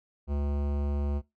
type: tone with hard clipping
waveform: sine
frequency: 71.7 Hz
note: D2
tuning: 41 cents flat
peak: -29 dBFS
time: 0.27-1.22 s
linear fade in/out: 50 ms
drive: 18 dB
effects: noise-tail reverb RT60 0.2 s tail -21 dB re dry